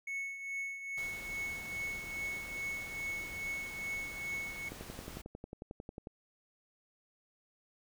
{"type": "tone with tremolo", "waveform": "triangle", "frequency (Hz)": 2205, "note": "C#7", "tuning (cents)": -10, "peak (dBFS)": -33, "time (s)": [0.07, 4.69], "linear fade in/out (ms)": 5, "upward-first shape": "triangle", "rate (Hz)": 2.4, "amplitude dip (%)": 65}
{"type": "noise", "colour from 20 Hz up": "pink", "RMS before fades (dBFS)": -49, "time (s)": [0.97, 5.22], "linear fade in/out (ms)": 10}
{"type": "click train", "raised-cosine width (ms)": 2, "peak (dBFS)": -30, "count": 16, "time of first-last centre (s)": [4.72, 6.071], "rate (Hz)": 11.1}
{"effects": []}